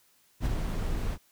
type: noise with ADSR envelope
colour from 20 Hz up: brown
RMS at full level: -25 dBFS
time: 0.4-1.18 s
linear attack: 62 ms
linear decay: 14 ms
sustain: -5 dB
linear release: 52 ms
effects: white hiss -65 dBFS RMS until 1.31 s